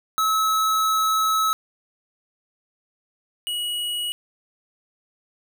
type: tone pair in turn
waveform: square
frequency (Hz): 1294 / 2912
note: E6 / F#7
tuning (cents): -32 / -28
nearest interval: octave + major second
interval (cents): 1404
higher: second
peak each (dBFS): -19 / -25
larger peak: first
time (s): 0.18-1.53 / 3.47-4.12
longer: first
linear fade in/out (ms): 0
effects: none